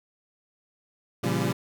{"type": "chord", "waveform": "25% pulse", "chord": "G half-diminished seventh", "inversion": "first", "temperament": "equal with one note detuned", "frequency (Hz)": [116.54, 138.59, 170.23, 196], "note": ["Bb2", "Db3", "F3", "G3"], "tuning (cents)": [0, 0, -44, 0], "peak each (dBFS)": -26, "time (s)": [1.23, 1.53], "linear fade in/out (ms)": 10, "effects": []}